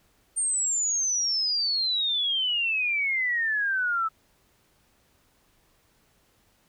sine exponential sweep, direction down, 8870 to 1299 Hz, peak -23 dBFS, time 0.36-4.09 s, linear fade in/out 20 ms, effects pink hiss -65 dBFS RMS until 6.68 s

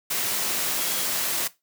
sine tone in noise, 3310 Hz, G#7, 6 cents flat, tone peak -37 dBFS, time 0.77-1.06 s, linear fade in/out 10 ms, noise white, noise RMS -26 dBFS, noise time 0.1-1.48 s, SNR -14 dB, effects noise-tail reverb RT60 0.2 s tail -17 dB re dry + high-pass 150 Hz 12 dB/octave

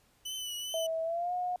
sawtooth tone with vibrato, 2988 Hz, F#7, 16 cents sharp, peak -33 dBFS, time 0.25-0.87 s, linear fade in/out 10 ms, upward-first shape triangle, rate 2.5 Hz, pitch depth 48 cents each way
sine tone with pitch glide, 650 to 721.2 Hz, E5 to F#5, -24 to -45 cents, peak -30 dBFS, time 0.74-1.56 s, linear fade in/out 2 ms, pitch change +179 cents, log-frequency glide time 1.03-1.33 s
effects pink hiss -67 dBFS RMS until 1.6 s + resampled to 32000 Hz

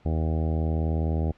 harmonic tone, 79.6 Hz, D#2, 40 cents sharp, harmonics 1 / 2 / 3 / 4 / 5 / 6 / 7 / 8 / 9 / 10, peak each -24 / -30 / -34 / -36 / -38 / -40 / -41 / -42 / -43 / -44 dBFS, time 0.05-1.32 s, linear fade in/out 10 ms, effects pink hiss -59 dBFS RMS until 1.37 s + low-pass 3000 Hz 12 dB/octave

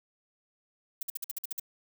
violet noise bursts, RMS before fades -34 dBFS, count 9, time 1.01-1.598 s, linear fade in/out 5 ms, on 20 ms, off 51 ms, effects none

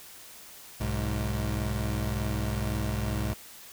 25% pulse tone pair together, 63.6 / 105.2 Hz, C2 / G#2, -48 / +23 cents, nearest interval major sixth, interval 871 cents, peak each -27 dBFS, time 0.8-3.34 s, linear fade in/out 10 ms, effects white hiss -48 dBFS RMS until 3.72 s

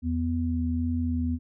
sine tone pair together, 82.87 / 246.9 Hz, E2 / B3, +10 / 0 cents, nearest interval octave + perfect fifth, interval 1890 cents, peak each -27 dBFS, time 0.02-1.39 s, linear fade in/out 50 ms, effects none

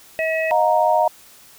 harmonic tone, 641 Hz, E5, 49 cents flat, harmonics 1 / 3 / 4, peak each -20 / -25 / -26 dBFS, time 0.19-0.51 s, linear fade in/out 0 ms
sine chord, Eb suspended second, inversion none, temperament equal with one note detuned, 622.3 / 716.4 / 932.3 Hz, Eb5 / F5 / Bb5, 0 / +44 / 0 cents, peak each -18 dBFS, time 0.51-1.08 s, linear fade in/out 5 ms
effects white hiss -47 dBFS RMS until 1.58 s

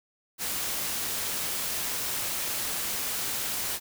white noise, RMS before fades -31 dBFS, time 0.38-3.8 s, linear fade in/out 50 ms, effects none

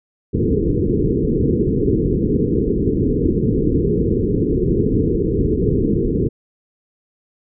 white low-pass noise, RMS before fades -17 dBFS, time 0.33-6.29 s, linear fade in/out 20 ms, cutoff 460 Hz, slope 96 dB/octave, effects none

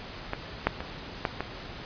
clicks, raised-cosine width 0.5 ms, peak -14 / -6 / -19 / -10 / -14 dBFS, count 5, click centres 0.334 / 0.67 / 0.805 / 1.252 / 1.406 s, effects pink hiss -41 dBFS RMS until 1.85 s + resampled to 11025 Hz

